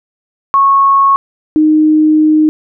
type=tone pair in turn; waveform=sine; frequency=1100 / 308.7 Hz; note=C#6 / D#4; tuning=-14 / -14 cents; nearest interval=octave + minor seventh; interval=2200 cents; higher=first; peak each=-5 dBFS; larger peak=neither; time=0.54-1.16 / 1.56-2.49 s; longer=second; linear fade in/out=0 ms; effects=none